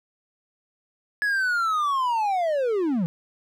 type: linear sweep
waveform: triangle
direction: down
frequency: 1701 to 155.8 Hz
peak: -19 dBFS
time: 1.22-3.06 s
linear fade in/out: 0 ms
effects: none